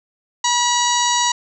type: harmonic tone with a mistuned harmonic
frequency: 967 Hz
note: B5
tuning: 37 cents flat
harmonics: 1 / 2 / 3 / 4 / 5 / 6 / 7 / 8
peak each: -18 / -25 / -26 / -23 / -27 / -24 / -24 / -31 dBFS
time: 0.44-1.32 s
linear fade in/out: 5 ms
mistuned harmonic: 5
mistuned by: -93 cents
effects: none